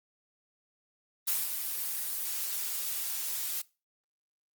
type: noise with ADSR envelope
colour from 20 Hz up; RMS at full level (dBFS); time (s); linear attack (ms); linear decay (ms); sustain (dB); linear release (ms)
blue; -27; 1.27-3.62; 10; 200; -7; 15
effects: noise-tail reverb RT60 0.3 s tail -22 dB re dry + Opus 24 kbps